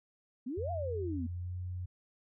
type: exponential two-way sweep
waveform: sine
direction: up then down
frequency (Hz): 230 to 720 to 230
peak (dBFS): -35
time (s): 0.46-1.27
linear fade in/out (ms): 10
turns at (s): 0.71
type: tone with pitch glide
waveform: sine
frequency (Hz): 87.5 to 90.17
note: F2 to F#2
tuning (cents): +4 to -44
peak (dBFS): -36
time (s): 0.57-1.86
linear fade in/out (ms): 10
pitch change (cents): +52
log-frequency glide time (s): 1.24-1.56
effects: none